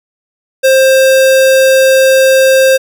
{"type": "tone", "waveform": "square", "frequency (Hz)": 529, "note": "C5", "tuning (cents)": 19, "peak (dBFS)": -5, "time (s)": [0.63, 2.78], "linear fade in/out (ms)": 20, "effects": []}